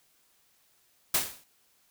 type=noise with exponential decay; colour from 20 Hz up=white; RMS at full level=-22 dBFS; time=1.14-1.44 s; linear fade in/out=5 ms; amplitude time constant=65 ms; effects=white hiss -67 dBFS RMS until 1.9 s